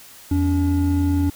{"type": "tone pair together", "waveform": "triangle", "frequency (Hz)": [84.8, 285.1], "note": ["E2", "C#4"], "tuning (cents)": [50, 49], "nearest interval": "octave + major sixth", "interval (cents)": 2099, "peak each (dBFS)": -17, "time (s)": [0.31, 1.3], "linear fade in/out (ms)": 5, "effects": ["white hiss -44 dBFS RMS until 1.35 s"]}